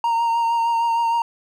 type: tone with vibrato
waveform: triangle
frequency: 927 Hz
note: A#5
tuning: 10 cents flat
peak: -15 dBFS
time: 0.04-1.22 s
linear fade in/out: 2 ms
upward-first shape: triangle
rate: 6.5 Hz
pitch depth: 26 cents each way
effects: none